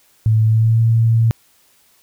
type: tone with pitch glide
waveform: sine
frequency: 110 to 114.01 Hz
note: A2 to A#2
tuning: 0 to -38 cents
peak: -10 dBFS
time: 0.26-1.31 s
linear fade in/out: 0 ms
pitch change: +62 cents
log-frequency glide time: 0.46-0.8 s
effects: white hiss -55 dBFS RMS until 2.02 s